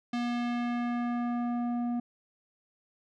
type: tone with low-pass filter sweep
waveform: square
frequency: 240.3 Hz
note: B3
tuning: 47 cents flat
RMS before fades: -31 dBFS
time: 0.13-2 s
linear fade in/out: 5 ms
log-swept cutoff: 4300 to 590 Hz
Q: 1
effects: none